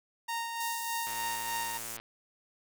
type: tone with tremolo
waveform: sawtooth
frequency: 926 Hz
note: A#5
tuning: 12 cents flat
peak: -28 dBFS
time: 0.28-1.78 s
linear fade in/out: 10 ms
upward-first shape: sine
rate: 3.3 Hz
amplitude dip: 40%
type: high-pass noise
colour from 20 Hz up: pink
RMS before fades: -41 dBFS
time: 0.6-1.97 s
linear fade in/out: 5 ms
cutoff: 5800 Hz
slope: 24 dB/octave
type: click train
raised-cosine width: 0.3 ms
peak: -28 dBFS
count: 107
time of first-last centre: 1.07-2 s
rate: 114 Hz
effects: none